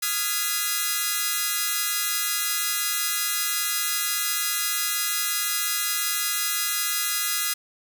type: chord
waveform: 5% pulse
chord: F half-diminished seventh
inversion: third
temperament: equal with one note detuned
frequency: 1244.5 / 1396.9 / 1661.2 / 2018 Hz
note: Eb6 / F6 / Ab6 / Cb7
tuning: 0 / 0 / 0 / +37 cents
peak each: -18 dBFS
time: 0.02-7.54 s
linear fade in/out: 10 ms
effects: none